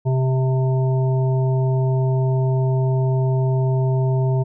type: harmonic tone with a mistuned harmonic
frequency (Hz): 130.81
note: C3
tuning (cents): 0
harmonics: 1 / 3 / 5 / 7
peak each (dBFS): -16 / -26 / -30 / -33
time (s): 0.05-4.44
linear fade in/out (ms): 20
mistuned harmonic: 7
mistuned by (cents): -16
effects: none